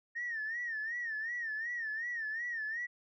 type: tone with vibrato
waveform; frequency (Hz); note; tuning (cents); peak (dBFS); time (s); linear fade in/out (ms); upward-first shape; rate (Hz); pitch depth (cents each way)
sine; 1829; A#6; -33; -34; 0.15-2.87; 20; sine; 2.7; 110
effects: tanh soft clip ceiling -30 dBFS